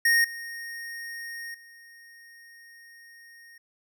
square tone with level steps, 1857 Hz, A#6, 7 cents flat, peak -19 / -36 / -49 dBFS, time 0.05-3.58 s, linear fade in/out 5 ms, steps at 0.24 / 1.54 s, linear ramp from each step 5 ms, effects none

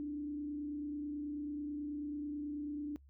sine tone with frequency modulation, 293.7 Hz, D4, in tune, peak -37 dBFS, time 0-2.96 s, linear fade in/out 0 ms, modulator 29.2 Hz, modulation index 0.32, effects noise-tail reverb RT60 0.1 s tail -22 dB re dry + added 69 Hz sine -58 dBFS peak until 3.09 s

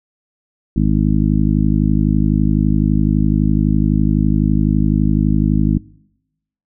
harmonic tone, 51.91 Hz, G#1, in tune, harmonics 1 / 2 / 3 / 4 / 5 / 6, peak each -17 / -22 / -17 / -17 / -20 / -23 dBFS, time 0.76-5.78 s, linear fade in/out 5 ms, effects noise-tail reverb RT60 0.9 s tail -24 dB re dry

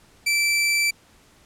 sawtooth tone, 2331 Hz, D7, 14 cents flat, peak -15 dBFS, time 0.26-0.91 s, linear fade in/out 10 ms, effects pink hiss -55 dBFS RMS until 1.45 s + low-pass 11000 Hz 12 dB/octave

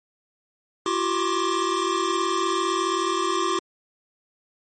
square tone cluster, 339.9 / 379.2 / 1075 / 1176 Hz, F4 / F#4 / C6 / D6, -47 / +43 / +47 / +2 cents, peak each -28 dBFS, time 0.86-3.59 s, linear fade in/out 2 ms, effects MP3 32 kbps

